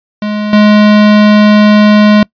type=tone with level steps; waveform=square; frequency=210 Hz; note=G#3; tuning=19 cents sharp; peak=-13 / -3 dBFS; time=0.22-2.23 s; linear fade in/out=2 ms; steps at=0.53 s; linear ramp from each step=2 ms; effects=noise-tail reverb RT60 0.1 s tail -25 dB re dry + resampled to 11025 Hz